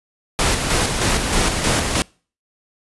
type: noise with tremolo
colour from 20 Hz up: pink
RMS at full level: -17 dBFS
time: 0.39-2.02 s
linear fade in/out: 0 ms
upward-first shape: square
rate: 3.2 Hz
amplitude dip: 40%
effects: noise-tail reverb RT60 0.4 s tail -26 dB re dry + resampled to 24000 Hz